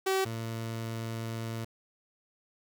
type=tone pair in turn; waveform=sawtooth; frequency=382.5 / 113.72 Hz; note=G4 / A#2; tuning=-42 / -42 cents; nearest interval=octave + major sixth; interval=2100 cents; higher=first; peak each=-22 / -30 dBFS; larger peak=first; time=0.06-0.25 / 0.25-1.65 s; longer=second; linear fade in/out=10 ms; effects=8-bit